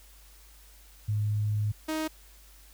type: tone pair in turn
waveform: sine / sawtooth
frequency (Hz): 105.3 / 313.8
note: G#2 / D#4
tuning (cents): +24 / +15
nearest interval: octave + perfect fifth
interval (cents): 1891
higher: second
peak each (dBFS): -25 / -25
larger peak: neither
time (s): 1.08-1.72 / 1.88-2.08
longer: first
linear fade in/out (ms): 10
effects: added 50 Hz sine -53 dBFS peak until 2.73 s + white hiss -57 dBFS RMS until 2.73 s